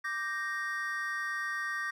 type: chord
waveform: triangle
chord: G minor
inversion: second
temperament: equal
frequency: 1174.7 / 1568 / 1864.7 Hz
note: D6 / G6 / Bb6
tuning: 0 / 0 / 0 cents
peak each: -37 / -36 / -33 dBFS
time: 0.04-1.91 s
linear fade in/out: 10 ms
effects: none